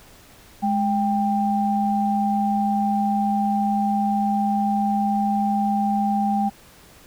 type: tone pair together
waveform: sine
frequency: 208.9 / 791 Hz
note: G#3 / G5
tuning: +10 / +15 cents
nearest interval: octave + major seventh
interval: 2305 cents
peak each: -21 dBFS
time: 0.62-6.5 s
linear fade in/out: 20 ms
effects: pink hiss -49 dBFS RMS until 7.06 s